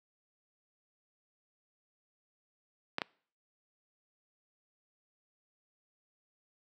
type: clicks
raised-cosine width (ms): 0.3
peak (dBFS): -15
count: 2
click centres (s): 2.984 / 3.018
effects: noise-tail reverb RT60 0.5 s tail -25 dB re dry + high-pass 200 Hz 12 dB/octave